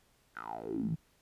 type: tone with band-pass filter sweep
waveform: 10% pulse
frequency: 55.9 Hz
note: A1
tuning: 28 cents sharp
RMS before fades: -37 dBFS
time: 0.35-0.96 s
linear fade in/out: 20 ms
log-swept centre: 1600 to 140 Hz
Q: 9
effects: pink hiss -69 dBFS RMS until 1.21 s + resampled to 32000 Hz